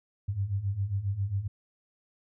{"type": "beating tone pair", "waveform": "sine", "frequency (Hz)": [94.5, 101.9], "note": ["F#2", "G#2"], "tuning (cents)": [37, -32], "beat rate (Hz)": 7.4, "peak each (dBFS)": [-33, -29], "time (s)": [0.28, 1.48], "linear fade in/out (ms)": 10, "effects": []}